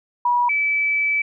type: tone pair in turn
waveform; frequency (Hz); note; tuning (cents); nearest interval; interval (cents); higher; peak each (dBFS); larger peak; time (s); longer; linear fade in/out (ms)
sine; 969 / 2305; B5 / D7; -33 / -33; octave + minor third; 1500; second; -15 / -17; first; 0.25-0.49 / 0.49-1.22; second; 5
effects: none